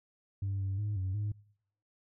sine tone with pitch steps, 98.3 / 96.9 / 104.3 / 94.2 / 104.2 Hz, G2 / G2 / G#2 / F#2 / G#2, +5 / -20 / +8 / +32 / +6 cents, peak -29 dBFS, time 0.42-1.32 s, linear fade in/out 5 ms, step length 180 ms, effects noise-tail reverb RT60 0.7 s tail -26 dB re dry + tanh soft clip ceiling -29 dBFS

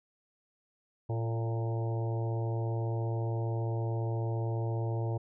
harmonic tone with a mistuned harmonic, 114.7 Hz, A#2, 28 cents flat, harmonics 1 / 3 / 4 / 5 / 6 / 7 / 8, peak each -30 / -40 / -42 / -44 / -46 / -47 / -48 dBFS, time 1.09-5.18 s, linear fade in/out 10 ms, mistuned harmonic 4, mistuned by -34 cents, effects none

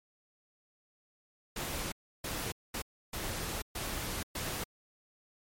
pink noise bursts at uneven times, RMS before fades -37 dBFS, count 6, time 1.56-1.92 / 2.24-2.52 / 2.74-2.82 / 3.13-3.62 / 3.75-4.23 / 4.35-4.64 s, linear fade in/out 5 ms, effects MP3 64 kbps

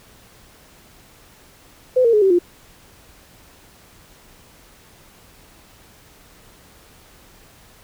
sine tone with pitch steps, 508 / 463.2 / 422.3 / 385 / 351 Hz, B4 / A#4 / G#4 / G4 / F4, +49 / -11 / +29 / -31 / +9 cents, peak -11 dBFS, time 1.96-2.39 s, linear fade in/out 10 ms, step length 86 ms, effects pink hiss -49 dBFS RMS until 7.83 s

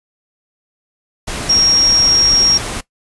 sine tone in noise, 5588 Hz, F8, in tune, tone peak -9 dBFS, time 1.49-2.58 s, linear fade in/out 10 ms, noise pink, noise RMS -23 dBFS, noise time 1.27-2.81 s, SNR +11 dB, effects noise-tail reverb RT60 0.1 s tail -18 dB re dry + resampled to 24000 Hz

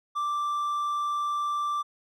triangle tone, 1174.7 Hz, D6, in tune, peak -24 dBFS, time 0.15-1.83 s, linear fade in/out 20 ms, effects none

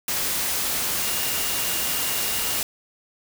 sine tone in noise, 2823 Hz, F7, 18 cents sharp, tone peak -35 dBFS, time 1.02-2.58 s, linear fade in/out 2 ms, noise white, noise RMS -25 dBFS, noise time 0.08-2.63 s, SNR -13 dB, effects none

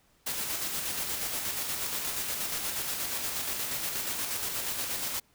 white noise with tremolo, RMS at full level -32 dBFS, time 0.26-5.2 s, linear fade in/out 10 ms, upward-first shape square, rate 8.4 Hz, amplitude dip 30%, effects pink hiss -66 dBFS RMS until 5.34 s

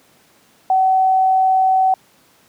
sine tone, 757 Hz, F#5, 39 cents sharp, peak -11 dBFS, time 0.7-1.94 s, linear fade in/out 2 ms, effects pink hiss -53 dBFS RMS until 2.48 s + high-pass 150 Hz 12 dB/octave

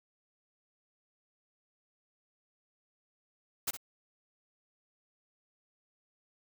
white noise with echo, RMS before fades -32 dBFS, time 3.67-3.71 s, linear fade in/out 10 ms, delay 62 ms, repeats 1, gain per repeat -11 dB, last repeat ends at 3.772 s, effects none

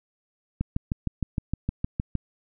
click train, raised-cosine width 5 ms, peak -13 dBFS, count 11, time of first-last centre 0.61-2.153 s, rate 6.48 Hz, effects none

